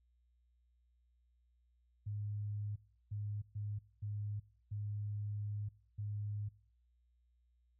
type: tone bursts at uneven times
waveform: sine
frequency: 103.83 Hz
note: G#2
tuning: in tune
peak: -38 dBFS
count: 6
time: 2.06-2.76 / 3.11-3.42 / 3.55-3.79 / 4.02-4.4 / 4.71-5.69 / 5.98-6.49 s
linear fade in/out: 10 ms
effects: noise-tail reverb RT60 0.5 s tail -23 dB re dry + added 60 Hz sine -70 dBFS peak until 7.79 s